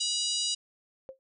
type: harmonic tone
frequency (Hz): 970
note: B5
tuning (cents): -31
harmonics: 3 / 4 / 5 / 6 / 7 / 8 / 9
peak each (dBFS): -34 / -33 / -32 / -39 / -37 / -42 / -38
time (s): 0-0.55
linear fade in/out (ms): 10
type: tone with exponential decay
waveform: sine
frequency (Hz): 530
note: C5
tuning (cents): +22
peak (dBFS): -35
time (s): 1.09-1.19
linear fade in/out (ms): 0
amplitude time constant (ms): 20
effects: none